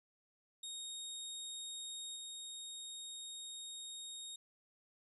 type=tone with level steps; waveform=25% pulse; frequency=3729 Hz; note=A#7; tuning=in tune; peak=-40 / -42 dBFS; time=0.63-4.36 s; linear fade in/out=5 ms; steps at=2.15 s; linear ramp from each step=20 ms; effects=resampled to 32000 Hz